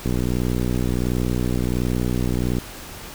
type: click train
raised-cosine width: 3 ms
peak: -10 dBFS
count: 156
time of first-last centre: 0.06-2.584 s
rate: 61.4 Hz
effects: pink hiss -37 dBFS RMS until 3.14 s